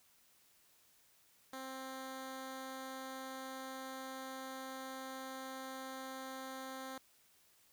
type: tone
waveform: 10% pulse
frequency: 263.5 Hz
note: C4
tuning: 12 cents sharp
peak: -36 dBFS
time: 1.53-6.98 s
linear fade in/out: 2 ms
effects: white hiss -69 dBFS RMS until 7.72 s